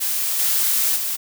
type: noise with level steps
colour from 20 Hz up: blue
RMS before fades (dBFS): -22 / -19 / -24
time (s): 0-1.17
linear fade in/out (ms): 20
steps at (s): 0.39 / 0.96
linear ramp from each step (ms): 5
effects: none